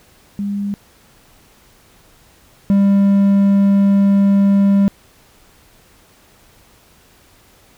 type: tone pair in turn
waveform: sine / triangle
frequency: 201.7 / 198.58 Hz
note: G3 / G3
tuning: +50 / +23 cents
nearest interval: unison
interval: 27 cents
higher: first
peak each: -18 / -7 dBFS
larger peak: second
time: 0.39-0.74 / 2.7-4.88 s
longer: second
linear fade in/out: 0 ms
effects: pink hiss -50 dBFS RMS until 7.77 s